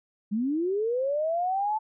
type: linear sweep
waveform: sine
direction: up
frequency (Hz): 197.2 to 880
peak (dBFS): -24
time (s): 0.31-1.79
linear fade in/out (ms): 20
effects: none